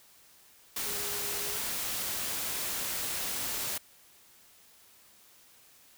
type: tone in noise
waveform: sine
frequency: 410.6 Hz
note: G#4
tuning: 20 cents flat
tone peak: -44 dBFS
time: 0.86-1.58 s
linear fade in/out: 5 ms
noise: white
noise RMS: -34 dBFS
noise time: 0.76-3.78 s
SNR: -13 dB
effects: white hiss -59 dBFS RMS until 5.97 s